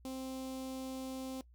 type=tone with notch filter; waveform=sawtooth; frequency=262 Hz; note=C4; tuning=2 cents sharp; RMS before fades=-42 dBFS; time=0.05-1.41 s; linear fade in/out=0 ms; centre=1700 Hz; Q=0.67; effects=noise-tail reverb RT60 0.1 s tail -19 dB re dry + added 60 Hz sine -58 dBFS peak until 1.54 s